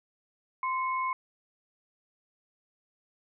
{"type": "tone pair together", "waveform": "sine", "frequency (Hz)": [1038.6, 2190], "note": ["C6", "C#7"], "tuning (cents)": [-13, -22], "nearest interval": "octave + minor second", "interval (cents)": 1291, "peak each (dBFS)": [-28, -36], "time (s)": [0.63, 1.13], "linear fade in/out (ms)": 2, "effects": []}